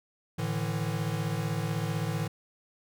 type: chord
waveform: square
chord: A suspended fourth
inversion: none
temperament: equal with one note detuned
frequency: 110 / 149.05 / 164.81 Hz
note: A2 / D3 / E3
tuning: 0 / +26 / 0 cents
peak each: -34 dBFS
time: 0.38-2.28 s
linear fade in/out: 10 ms
effects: none